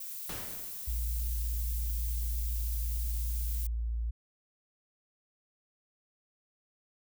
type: noise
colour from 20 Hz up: violet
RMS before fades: -41 dBFS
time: 0-3.67 s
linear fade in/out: 5 ms
type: noise with exponential decay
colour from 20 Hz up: pink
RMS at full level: -39 dBFS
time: 0.29-1.17 s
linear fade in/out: 5 ms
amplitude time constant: 190 ms
type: tone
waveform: sine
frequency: 57.1 Hz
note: A#1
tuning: 35 cents flat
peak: -30 dBFS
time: 0.87-4.11 s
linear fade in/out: 10 ms
effects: none